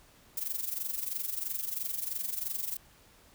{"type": "noise with amplitude modulation", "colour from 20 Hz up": "violet", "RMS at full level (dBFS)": -32, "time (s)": [0.37, 2.77], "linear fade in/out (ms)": 5, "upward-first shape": "sine", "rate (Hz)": 23, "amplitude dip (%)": 75, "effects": ["pink hiss -60 dBFS RMS until 3.34 s"]}